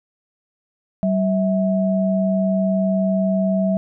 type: tone pair together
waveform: sine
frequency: 192 / 649.9 Hz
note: G3 / E5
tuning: -36 / -25 cents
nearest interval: octave + major sixth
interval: 2111 cents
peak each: -17 / -21 dBFS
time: 1.03-3.77 s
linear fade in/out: 0 ms
effects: none